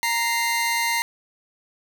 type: tone pair together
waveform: sawtooth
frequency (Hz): 930 / 2088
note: A#5 / C7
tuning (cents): -4 / -4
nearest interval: octave + major second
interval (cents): 1400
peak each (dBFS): -20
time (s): 0.03-1.02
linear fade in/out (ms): 0
effects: none